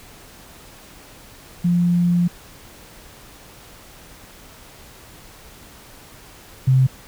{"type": "tone pair in turn", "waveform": "sine", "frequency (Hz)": [174.61, 130.81], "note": ["F3", "C3"], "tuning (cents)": [0, 0], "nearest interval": "perfect fourth", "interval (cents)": 500, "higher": "first", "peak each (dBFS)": [-14, -11], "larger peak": "second", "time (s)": [[1.64, 2.28], [6.67, 6.87]], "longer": "first", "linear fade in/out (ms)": 10, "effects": ["pink hiss -44 dBFS RMS until 7.07 s"]}